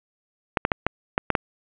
clicks, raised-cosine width 0.5 ms, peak -4 dBFS, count 7, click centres 0.572 / 0.651 / 0.718 / 0.866 / 1.179 / 1.303 / 1.352 s, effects resampled to 8000 Hz + 7-bit

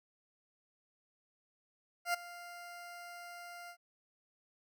20% pulse tone with ADSR envelope, 698.5 Hz, F5, in tune, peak -24 dBFS, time 2.05-3.77 s, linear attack 89 ms, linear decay 11 ms, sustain -18 dB, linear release 74 ms, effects none

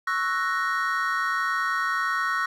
triangle chord, F# dominant seventh, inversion second, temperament equal, 1108.7 / 1318.5 / 1480 / 1864.7 Hz, C#6 / E6 / F#6 / A#6, 0 / 0 / 0 / 0 cents, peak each -27 dBFS, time 0.07-2.46 s, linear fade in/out 5 ms, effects none

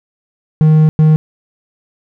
triangle tone bursts at uneven times, 155.56 Hz, D#3, in tune, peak -3 dBFS, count 2, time 0.61-0.89 / 0.99-1.16 s, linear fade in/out 0 ms, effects none

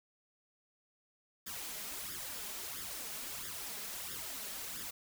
white noise with flanger, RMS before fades -43 dBFS, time 1.46-4.91 s, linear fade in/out 10 ms, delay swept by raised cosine 0.58 to 4.88 ms, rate 1.5 Hz, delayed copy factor +0.75, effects none

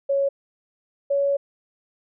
sine tone pair in turn, 554.4 / 560.8 Hz, C#5 / C#5, 0 / +20 cents, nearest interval unison, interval 20 cents, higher second, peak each -18 dBFS, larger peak neither, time 0.09-0.29 / 1.1-1.37 s, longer second, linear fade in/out 10 ms, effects none

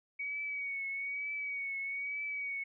sine tone with vibrato, 2248 Hz, C#7, 24 cents sharp, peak -35 dBFS, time 0.19-2.64 s, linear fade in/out 10 ms, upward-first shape triangle, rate 1.1 Hz, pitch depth 49 cents each way, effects none

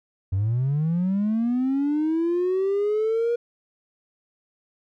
triangle linear sweep, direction up, 91.2 to 478 Hz, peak -17 dBFS, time 0.32-3.36 s, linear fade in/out 10 ms, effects tanh soft clip ceiling -16 dBFS

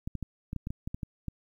clicks, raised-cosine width 5 ms, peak -22 dBFS, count 11, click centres 0.075 / 0.153 / 0.227 / 0.531 / 0.563 / 0.671 / 0.705 / 0.875 / 0.945 / 1.032 / 1.283 s, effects 10-bit

